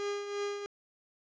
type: tone with tremolo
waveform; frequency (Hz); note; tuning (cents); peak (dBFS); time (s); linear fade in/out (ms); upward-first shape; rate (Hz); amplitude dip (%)
45% pulse; 406.9; G#4; -35; -31; 0-0.66; 0; triangle; 2.9; 60
effects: resampled to 16000 Hz + 12-bit